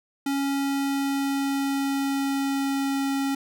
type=tone with pitch glide; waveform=square; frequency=277.2 to 274.3 Hz; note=C#4 to C#4; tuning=0 to -18 cents; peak=-24 dBFS; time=0.26-3.35 s; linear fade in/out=5 ms; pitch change=-18 cents; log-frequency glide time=0.45-3.14 s; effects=none